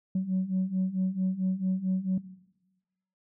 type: beating tone pair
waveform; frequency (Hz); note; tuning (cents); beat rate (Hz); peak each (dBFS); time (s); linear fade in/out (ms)
sine; 184.6 / 189.1; F#3 / F#3; -4 / +38; 4.5; -29 / -27; 0.15-2.18; 5
effects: noise-tail reverb RT60 1.0 s tail -17 dB re dry + tanh soft clip ceiling -21 dBFS